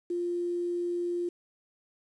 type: tone with quantisation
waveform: sine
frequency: 349.2 Hz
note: F4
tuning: in tune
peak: -28 dBFS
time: 0.1-1.29 s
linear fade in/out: 5 ms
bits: 9
effects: resampled to 22050 Hz